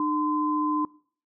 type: tone pair together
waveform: sine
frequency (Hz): 302.4 / 1027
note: D#4 / C6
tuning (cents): -49 / -33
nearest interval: octave + major sixth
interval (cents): 2116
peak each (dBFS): -25 / -26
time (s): 0-0.85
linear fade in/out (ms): 2
effects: noise-tail reverb RT60 0.5 s tail -22 dB re dry